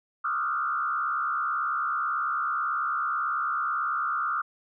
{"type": "tone with frequency modulation", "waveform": "sine", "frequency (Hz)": 1300, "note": "E6", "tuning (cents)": -24, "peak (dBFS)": -25, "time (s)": [0.24, 4.42], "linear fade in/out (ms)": 10, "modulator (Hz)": 69.1, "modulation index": 1.9, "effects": []}